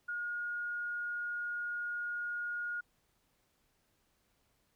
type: tone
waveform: sine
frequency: 1433 Hz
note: F6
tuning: 44 cents sharp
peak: -35 dBFS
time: 0.08-2.81 s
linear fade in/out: 10 ms
effects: pink hiss -75 dBFS RMS until 4.75 s